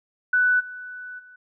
sine tone with level steps, 1490 Hz, F#6, 12 cents sharp, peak -16 / -34 / -45 dBFS, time 0.33-1.36 s, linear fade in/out 5 ms, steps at 0.59 / 1.18 s, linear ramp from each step 20 ms, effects none

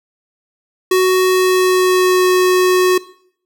square tone with pitch glide, 371.3 to 367 Hz, F#4 to F#4, +6 to -14 cents, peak -10 dBFS, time 0.91-2.98 s, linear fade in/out 5 ms, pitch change -20 cents, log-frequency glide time 1.27-2.25 s, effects noise-tail reverb RT60 0.6 s tail -19 dB re dry

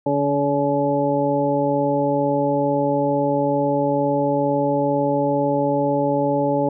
harmonic tone with a mistuned harmonic, 142.2 Hz, C#3, 45 cents sharp, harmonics 1 / 2 / 3 / 4 / 6, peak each -27 / -22 / -25 / -21 / -24 dBFS, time 0.06-6.69 s, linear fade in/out 5 ms, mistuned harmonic 1, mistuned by +22 cents, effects none

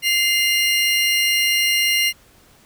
35% pulse tone pair together, 2087 / 2825 Hz, C7 / F7, -5 / +19 cents, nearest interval perfect fourth, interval 524 cents, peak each -17 dBFS, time 0.02-2.13 s, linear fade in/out 50 ms, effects pink hiss -52 dBFS RMS until 2.65 s

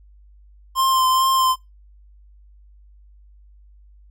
square tone with vibrato, 1046.5 Hz, C6, in tune, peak -16 dBFS, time 0.75-1.56 s, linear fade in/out 50 ms, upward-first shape triangle, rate 2.3 Hz, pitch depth 23 cents each way, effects noise-tail reverb RT60 0.2 s tail -21 dB re dry + added 50 Hz sine -46 dBFS peak until 4.1 s

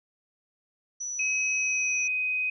sine tone, 5920 Hz, F#8, in tune, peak -31 dBFS, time 1-2.08 s, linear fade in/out 10 ms
sine tone with pitch glide, 2544 to 2509 Hz, D#7 to D#7, +38 to +14 cents, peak -25 dBFS, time 1.19-2.5 s, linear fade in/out 5 ms, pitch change -24 cents, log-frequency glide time 1.56-2.01 s
effects none

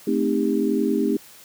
sine chord, A half-diminished seventh, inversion none, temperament equal with one note detuned, 220 / 261.6 / 311.1 / 399.8 Hz, A3 / C4 / Eb4 / G4, 0 / 0 / 0 / +34 cents, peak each -24 dBFS, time 0.07-1.17 s, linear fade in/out 5 ms, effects white hiss -47 dBFS RMS until 1.44 s + high-pass 80 Hz 12 dB/octave

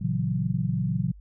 sine chord, F# dominant seventh, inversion first, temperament equal, 116.54 / 138.59 / 164.81 / 185 Hz, A#2 / C#3 / E3 / F#3, 0 / 0 / 0 / 0 cents, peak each -29 dBFS, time 0.01-1.12 s, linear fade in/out 10 ms, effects added 50 Hz sine -44 dBFS peak until 1.2 s

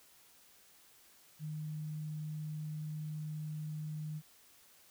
sine tone, 153.5 Hz, D#3, 23 cents flat, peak -38 dBFS, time 1.39-4.22 s, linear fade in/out 50 ms, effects white hiss -63 dBFS RMS until 4.9 s

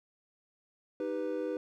triangle chord, Eb augmented, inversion none, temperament equal, 311.1 / 392 / 493.9 Hz, Eb4 / G4 / B4, 0 / 0 / 0 cents, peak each -35 / -36 / -33 dBFS, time 1-1.57 s, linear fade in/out 2 ms, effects none

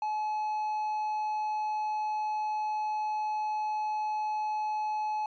triangle tone, 854 Hz, G#5, 48 cents sharp, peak -27 dBFS, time 0.02-5.26 s, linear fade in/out 2 ms, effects resampled to 16000 Hz

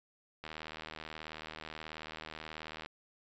click train, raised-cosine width 0.3 ms, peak -27 dBFS, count 191, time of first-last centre 0.44-2.86 s, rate 78.5 Hz, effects resampled to 16000 Hz

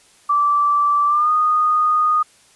sine tone with pitch glide, 1165 to 1234.3 Hz, D6 to D#6, -14 to -14 cents, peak -13 dBFS, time 0.29-2.23 s, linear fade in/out 10 ms, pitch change +100 cents, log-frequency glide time 1.07-1.31 s, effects white hiss -52 dBFS RMS until 2.55 s + resampled to 24000 Hz

